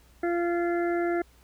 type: harmonic tone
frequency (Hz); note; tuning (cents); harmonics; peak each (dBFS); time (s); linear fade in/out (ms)
345; F4; -21; 1 / 2 / 4 / 5 / 6; -25 / -31 / -37 / -39 / -41; 0.23-1.22; 5
effects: added 60 Hz sine -56 dBFS peak until 1.43 s + pink hiss -61 dBFS RMS until 1.43 s